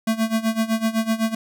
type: tone with tremolo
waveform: square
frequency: 223.1 Hz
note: A3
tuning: 24 cents sharp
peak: -17 dBFS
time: 0.07-1.35 s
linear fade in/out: 5 ms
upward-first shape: sine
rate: 7.9 Hz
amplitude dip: 85%
effects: none